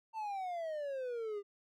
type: exponential sweep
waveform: triangle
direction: down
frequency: 904 to 397.6 Hz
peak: -35 dBFS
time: 0.13-1.43 s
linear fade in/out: 50 ms
effects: none